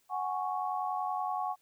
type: chord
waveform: sine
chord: F# suspended second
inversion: none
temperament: equal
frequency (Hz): 740 / 830.6 / 1108.7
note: F#5 / G#5 / C#6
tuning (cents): 0 / 0 / 0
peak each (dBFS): -34 / -36 / -36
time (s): 0.09-1.56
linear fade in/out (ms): 50
effects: white hiss -71 dBFS RMS until 1.61 s